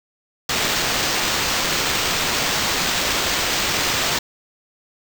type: noise with sample-and-hold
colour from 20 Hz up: white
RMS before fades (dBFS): -21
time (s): 0.49-4.19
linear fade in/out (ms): 5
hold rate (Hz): 11025
effects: none